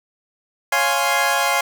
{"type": "chord", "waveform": "20% pulse", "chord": "Db major seventh", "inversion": "none", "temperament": "equal", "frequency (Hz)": [554.4, 698.5, 830.6, 1046.5], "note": ["Db5", "F5", "Ab5", "C6"], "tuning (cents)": [0, 0, 0, 0], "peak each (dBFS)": [-19, -17, -16, -18], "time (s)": [0.72, 1.61], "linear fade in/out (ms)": 5, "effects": []}